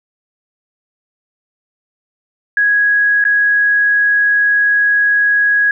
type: tone with dropouts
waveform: sine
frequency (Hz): 1661.2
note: G#6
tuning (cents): 0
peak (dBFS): -9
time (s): 2.57-5.71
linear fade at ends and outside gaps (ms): 2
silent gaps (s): 3.241-3.251
effects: none